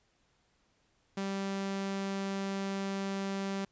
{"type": "tone", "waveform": "sawtooth", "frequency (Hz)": 195.6, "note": "G3", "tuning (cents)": -4, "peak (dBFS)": -29, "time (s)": [1.17, 3.65], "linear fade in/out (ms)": 5, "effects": ["pink hiss -72 dBFS RMS until 3.71 s", "resampled to 16000 Hz"]}